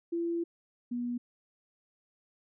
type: tone pair in turn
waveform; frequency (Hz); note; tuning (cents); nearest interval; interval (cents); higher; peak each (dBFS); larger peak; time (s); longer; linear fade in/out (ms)
sine; 338.8 / 242.3; E4 / B3; +48 / -33; tritone; 581; first; -29 / -31; first; 0.12-0.44 / 0.91-1.18; first; 10
effects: none